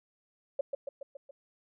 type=tone with echo; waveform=sine; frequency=555 Hz; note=C#5; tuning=2 cents sharp; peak=-26 dBFS; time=0.59-0.61 s; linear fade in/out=5 ms; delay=140 ms; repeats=5; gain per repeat=-4 dB; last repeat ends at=1.31 s; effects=none